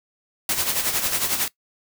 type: noise with tremolo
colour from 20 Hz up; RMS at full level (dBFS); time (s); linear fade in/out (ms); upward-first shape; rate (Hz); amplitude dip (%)
white; -21; 0.49-1.48; 2; sine; 11; 60
effects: noise-tail reverb RT60 0.1 s tail -19 dB re dry